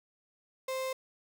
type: tone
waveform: 35% pulse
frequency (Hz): 523.3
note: C5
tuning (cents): 0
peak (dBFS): -31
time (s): 0.68-0.93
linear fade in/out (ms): 5
effects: none